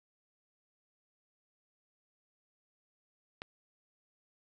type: click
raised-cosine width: 0.3 ms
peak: -24 dBFS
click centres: 3.419 s
effects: none